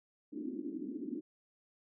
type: band-pass noise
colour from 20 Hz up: pink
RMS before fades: -41 dBFS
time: 0.32-1.21 s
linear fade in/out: 10 ms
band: 240 to 330 Hz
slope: 48 dB/octave
effects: none